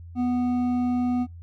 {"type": "tone with hard clipping", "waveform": "sine", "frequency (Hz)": 246.9, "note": "B3", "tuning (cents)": 0, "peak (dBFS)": -23, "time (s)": [0.15, 1.27], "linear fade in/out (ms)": 50, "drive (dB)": 7, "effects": ["noise-tail reverb RT60 0.2 s tail -26 dB re dry", "added 85 Hz sine -39 dBFS peak until 1.42 s"]}